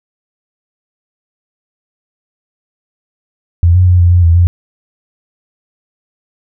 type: tone with pitch steps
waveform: sine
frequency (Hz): 85.7 / 91.2 / 89.8 / 87.3 / 88.6 / 83.8 / 87.6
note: F2 / F#2 / F2 / F2 / F2 / E2 / F2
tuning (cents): -32 / -24 / +49 / 0 / +25 / +29 / +6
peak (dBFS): -4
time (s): 3.63-4.47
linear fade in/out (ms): 0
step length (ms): 120
effects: none